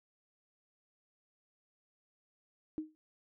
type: tone with exponential decay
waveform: sine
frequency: 311.1 Hz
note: D#4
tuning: in tune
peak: -31 dBFS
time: 2.78-2.95 s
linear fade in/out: 0 ms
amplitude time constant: 35 ms
effects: none